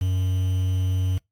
triangle tone with quantisation, 92.7 Hz, F#2, 4 cents sharp, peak -18 dBFS, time 0.01-1.18 s, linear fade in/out 5 ms, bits 7, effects noise-tail reverb RT60 0.2 s tail -26 dB re dry + AAC 64 kbps

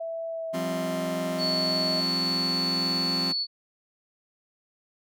sine tone with pitch glide, 659.3 to 629.5 Hz, E5 to D#5, 0 to +20 cents, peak -30 dBFS, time 0-2.01 s, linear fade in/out 10 ms, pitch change -80 cents, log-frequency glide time 0.28-1.14 s
sawtooth chord, F suspended second, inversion none, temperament just, 174.61 / 196.44 / 261.9 Hz, F3 / G3 / C4, 0 / +4 / +2 cents, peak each -28 / -33 / -28 dBFS, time 0.53-3.33 s, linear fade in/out 20 ms
sine tone, 4435 Hz, C#8, in tune, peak -25 dBFS, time 1.38-3.47 s, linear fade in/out 50 ms
effects none

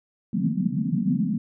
white band-pass noise, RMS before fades -24 dBFS, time 0.33-1.38 s, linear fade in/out 5 ms, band 140 to 260 Hz, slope 96 dB/octave, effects none

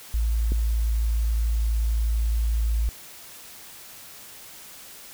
sine tone, 55.8 Hz, A1, 25 cents sharp, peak -20 dBFS, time 0.14-2.89 s, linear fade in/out 0 ms
click, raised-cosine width 3 ms, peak -18 dBFS, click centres 0.52 s
effects white hiss -44 dBFS RMS until 5.13 s

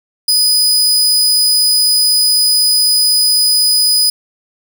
sawtooth tone, 4978 Hz, D#8, in tune, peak -6 dBFS, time 0.28-4.1 s, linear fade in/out 5 ms, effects 7-bit

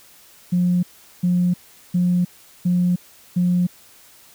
sine tone bursts, 178.1 Hz, F3, 34 cents sharp, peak -14 dBFS, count 5, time 0.52-3.67 s, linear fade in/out 10 ms, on 310 ms, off 400 ms, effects tanh soft clip ceiling -10 dBFS + white hiss -49 dBFS RMS until 4.34 s

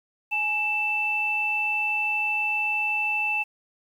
sine tone pair together, 841 / 2654 Hz, G#5 / E7, +22 / +11 cents, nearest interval octave + minor sixth, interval 1989 cents, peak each -31 / -23 dBFS, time 0.31-3.44 s, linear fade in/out 20 ms, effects 9-bit

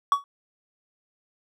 triangle tone with exponential decay, 1127 Hz, C#6, 28 cents sharp, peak -11 dBFS, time 0.12-0.24 s, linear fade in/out 1 ms, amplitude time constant 26 ms, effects none

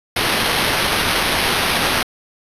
white noise with sample-and-hold, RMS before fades -18 dBFS, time 0.16-2.03 s, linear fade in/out 5 ms, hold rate 7350 Hz, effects resampled to 32000 Hz

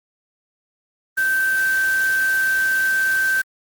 sine tone in noise, 1554 Hz, G6, 16 cents flat, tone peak -16 dBFS, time 1.17-3.42 s, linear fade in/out 10 ms, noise white, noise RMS -32 dBFS, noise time 1.17-3.42 s, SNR +13 dB, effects Opus 32 kbps

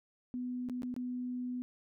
sine tone with dropouts, 248.7 Hz, B3, 12 cents sharp, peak -35 dBFS, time 0.34-1.62 s, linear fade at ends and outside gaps 0 ms, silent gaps 0.688-0.697 / 0.821-0.832 / 0.941-0.964 s, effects none

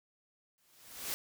white noise with exponential growth, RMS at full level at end -35 dBFS, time 0.58-1.14 s, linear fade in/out 0 ms, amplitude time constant 120 ms, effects none

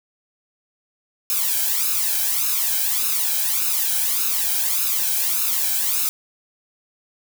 blue noise with flanger, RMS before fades -21 dBFS, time 1.3-6.09 s, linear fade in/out 0 ms, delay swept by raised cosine 0.76 to 1.29 ms, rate 1.7 Hz, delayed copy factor +0.8, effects none

